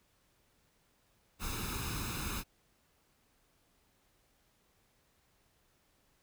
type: noise with comb filter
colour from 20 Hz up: pink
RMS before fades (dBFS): -38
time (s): 1.39-2.44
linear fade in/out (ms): 50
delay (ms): 0.78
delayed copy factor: +0.7
effects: pink hiss -72 dBFS RMS until 6.22 s